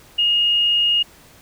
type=tone; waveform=sine; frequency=2856 Hz; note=F7; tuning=38 cents sharp; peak=-14 dBFS; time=0.18-1.03 s; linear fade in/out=10 ms; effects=pink hiss -48 dBFS RMS until 1.41 s